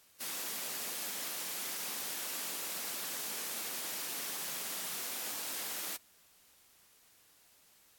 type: high-pass noise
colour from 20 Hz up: white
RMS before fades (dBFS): -39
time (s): 0.2-5.97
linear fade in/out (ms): 10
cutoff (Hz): 170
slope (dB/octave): 24
effects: white hiss -64 dBFS RMS until 7.98 s + AAC 64 kbps